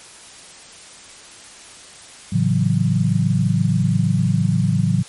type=chord; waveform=sine; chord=F# minor seventh; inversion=first; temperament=equal; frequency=110 / 138.59 / 164.81 / 185 Hz; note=A2 / C#3 / E3 / F#3; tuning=0 / 0 / 0 / 0 cents; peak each=-20 dBFS; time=2.32-5.03 s; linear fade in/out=10 ms; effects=white hiss -41 dBFS RMS until 5.08 s + MP3 48 kbps